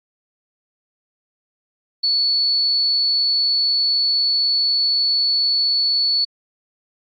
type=tone; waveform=sine; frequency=4432 Hz; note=C#8; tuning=1 cent flat; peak=-15 dBFS; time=2.03-6.25 s; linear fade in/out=10 ms; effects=AAC 32 kbps